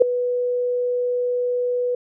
sine tone with ADSR envelope, 492.2 Hz, B4, 6 cents flat, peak -5 dBFS, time 0-1.95 s, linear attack 19 ms, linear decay 4 ms, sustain -14 dB, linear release 4 ms, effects none

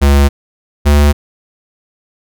square tone pair in turn, 70.4 / 72.76 Hz, C#2 / D2, +27 / -16 cents, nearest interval minor second, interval 57 cents, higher second, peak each -6 dBFS, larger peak neither, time 0.01-0.29 / 0.85-1.13 s, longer neither, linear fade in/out 20 ms, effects none

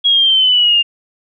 sine exponential sweep, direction down, 3322 to 2794 Hz, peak -8 dBFS, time 0.04-0.83 s, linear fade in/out 20 ms, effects none

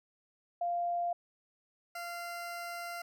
sine / 20% pulse tone pair in turn, 696 / 691.6 Hz, F5 / F5, -6 / -17 cents, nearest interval unison, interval 11 cents, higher first, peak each -30 / -34 dBFS, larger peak first, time 0.61-1.13 / 1.95-3.02 s, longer second, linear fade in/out 5 ms, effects none

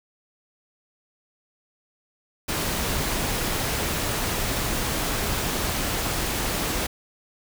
pink noise, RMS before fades -26 dBFS, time 2.48-6.87 s, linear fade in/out 10 ms, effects none

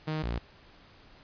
sawtooth tone pair in turn, 155.56 / 58.27 Hz, D#3 / A#1, 0 / 0 cents, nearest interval octave + perfect fourth, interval 1700 cents, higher first, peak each -26 dBFS, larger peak neither, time 0.07-0.23 / 0.23-0.39 s, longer neither, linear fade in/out 10 ms, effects pink hiss -56 dBFS RMS until 1.23 s + resampled to 11025 Hz

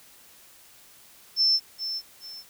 sine tone with echo, 5320 Hz, E8, 15 cents sharp, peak -18 dBFS, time 1.36-1.6 s, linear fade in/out 50 ms, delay 420 ms, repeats 2, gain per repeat -10 dB, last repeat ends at 2.44 s, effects white hiss -53 dBFS RMS until 2.49 s

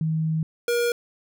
sine / square tone pair in turn, 158.9 / 476.2 Hz, D#3 / A#4, +37 / +37 cents, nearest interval octave + perfect fifth, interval 1900 cents, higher second, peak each -21 dBFS, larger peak neither, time 0.01-0.43 / 0.68-0.92 s, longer first, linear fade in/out 2 ms, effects none

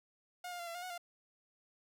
sawtooth tone with pitch steps, 717 / 706 / 689 / 675 / 709 / 734 / 697 Hz, F5 / F5 / F5 / E5 / F5 / F#5 / F5, +45 / +19 / -24 / +41 / +26 / -14 / -4 cents, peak -38 dBFS, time 0.44-0.979 s, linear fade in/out 5 ms, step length 77 ms, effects none

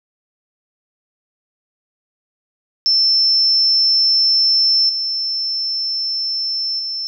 sine tone with level steps, 5330 Hz, E8, 18 cents sharp, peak -11 / -18 / -21 dBFS, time 2.86-7.07 s, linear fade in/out 0 ms, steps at 4.89 / 6.79 s, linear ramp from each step 5 ms, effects none

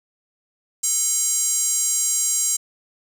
square tone with high-pass filter, 440 Hz, A4, in tune, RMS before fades -21 dBFS, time 0.83-2.57 s, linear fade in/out 10 ms, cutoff 7300 Hz, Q 5.3, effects none

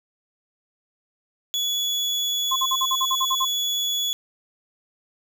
35% pulse tone, 3399 Hz, G#7, 39 cents sharp, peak -20 dBFS, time 1.54-4.13 s, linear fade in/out 0 ms
sine tone bursts, 1056 Hz, C6, 16 cents sharp, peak -20 dBFS, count 10, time 2.51-3.452 s, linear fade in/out 10 ms, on 51 ms, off 48 ms
effects none

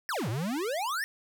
square exponential two-way sweep, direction down then up, 1886 to 103.1 to 1886 Hz, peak -30 dBFS, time 0.09-1.04 s, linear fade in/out 0 ms, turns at 0.29 s, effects none

